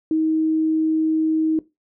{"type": "tone", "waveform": "sine", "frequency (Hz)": 316.4, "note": "D#4", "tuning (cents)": 29, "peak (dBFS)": -16, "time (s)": [0.11, 1.59], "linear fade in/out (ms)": 2, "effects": ["noise-tail reverb RT60 0.2 s tail -17 dB re dry"]}